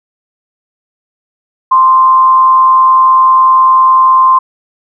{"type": "tone with frequency modulation", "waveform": "sine", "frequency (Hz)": 1045, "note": "C6", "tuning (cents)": -2, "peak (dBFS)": -3, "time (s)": [1.71, 4.39], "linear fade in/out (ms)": 10, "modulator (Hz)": 157, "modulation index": 0.21, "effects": []}